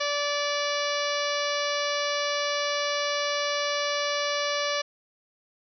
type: harmonic tone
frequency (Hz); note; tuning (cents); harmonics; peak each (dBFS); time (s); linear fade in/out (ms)
580; D5; -22; 1 / 2 / 3 / 4 / 5 / 6 / 7 / 8 / 9 / 10; -29 / -32 / -34 / -35 / -36 / -37 / -37 / -38 / -39 / -39; 0-4.82; 10
effects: none